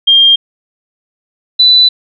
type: tone pair in turn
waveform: sine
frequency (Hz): 3205 / 3985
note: G7 / B7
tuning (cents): +38 / +15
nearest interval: major third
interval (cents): 377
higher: second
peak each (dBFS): -3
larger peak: neither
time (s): 0.07-0.36 / 1.59-1.89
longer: second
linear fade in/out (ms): 10
effects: none

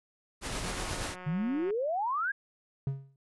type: noise with tremolo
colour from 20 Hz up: pink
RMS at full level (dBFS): -34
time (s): 0.41-1.16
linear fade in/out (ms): 50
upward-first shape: sine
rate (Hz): 8.3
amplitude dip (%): 30
type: click train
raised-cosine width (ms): 0.5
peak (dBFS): -30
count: 195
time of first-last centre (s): 0.64-1.706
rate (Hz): 182
type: exponential sweep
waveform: sine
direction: up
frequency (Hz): 146.83 to 1677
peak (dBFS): -28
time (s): 1.26-2.32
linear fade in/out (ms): 10
type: tone with exponential decay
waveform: triangle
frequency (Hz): 136.4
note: C#3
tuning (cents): -28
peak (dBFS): -24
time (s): 2.87-3.16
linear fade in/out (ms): 2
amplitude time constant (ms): 61
effects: resampled to 24000 Hz

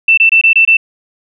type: tone bursts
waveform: sine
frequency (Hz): 2670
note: E7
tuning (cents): +22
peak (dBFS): -4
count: 6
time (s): 0.08-0.77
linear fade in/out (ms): 5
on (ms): 95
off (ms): 24
effects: none

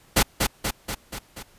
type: noise with echo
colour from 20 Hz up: pink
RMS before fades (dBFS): -17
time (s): 0.16-0.23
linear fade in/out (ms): 10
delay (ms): 240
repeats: 5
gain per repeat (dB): -4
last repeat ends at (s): 1.43
effects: pink hiss -56 dBFS RMS until 1.58 s + resampled to 32000 Hz

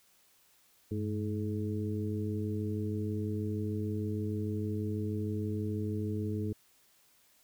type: harmonic tone with a mistuned harmonic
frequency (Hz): 106.4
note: G#2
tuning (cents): +42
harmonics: 1 / 2 / 3 / 4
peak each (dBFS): -34 / -37 / -39 / -40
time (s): 0.91-6.53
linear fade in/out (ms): 5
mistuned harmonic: 1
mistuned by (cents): -99
effects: white hiss -66 dBFS RMS until 7.43 s

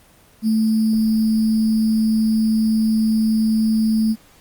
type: tone with sample-and-hold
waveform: sine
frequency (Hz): 220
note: A3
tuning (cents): 0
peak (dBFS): -14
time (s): 0.42-4.16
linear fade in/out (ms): 50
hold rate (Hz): 4900
effects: pink hiss -51 dBFS RMS until 4.4 s + Opus 24 kbps

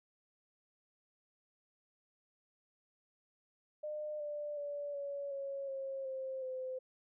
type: tone with pitch steps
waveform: sine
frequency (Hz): 604 / 590.5 / 577.4 / 564.5 / 552 / 539.7 / 527.6 / 515.9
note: D5 / D5 / D5 / C#5 / C#5 / C#5 / C5 / C5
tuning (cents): +48 / +9 / -30 / +31 / -7 / -46 / +14 / -24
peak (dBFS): -38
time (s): 3.83-6.79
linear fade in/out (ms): 10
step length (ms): 370
effects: none

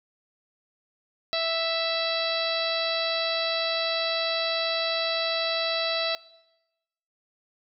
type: harmonic tone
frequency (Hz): 659.3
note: E5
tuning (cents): 0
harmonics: 1 / 2 / 3 / 4 / 5 / 6 / 7 / 8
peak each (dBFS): -28 / -35 / -36 / -35 / -37 / -29 / -33 / -41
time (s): 1.33-6.15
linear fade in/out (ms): 0
effects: noise-tail reverb RT60 1.0 s tail -22 dB re dry

